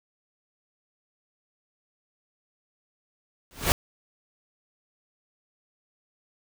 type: noise with exponential growth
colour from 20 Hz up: pink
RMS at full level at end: -17 dBFS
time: 3.51-3.72 s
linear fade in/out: 0 ms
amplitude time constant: 45 ms
effects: none